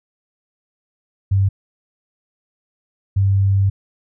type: tone pair in turn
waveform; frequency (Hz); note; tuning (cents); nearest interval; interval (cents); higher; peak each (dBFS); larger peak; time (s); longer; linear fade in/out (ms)
sine; 97.6 / 97.98; G2 / G2; -7 / 0; unison; 7; second; -12; neither; 1.31-1.49 / 3.16-3.7; second; 10
effects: none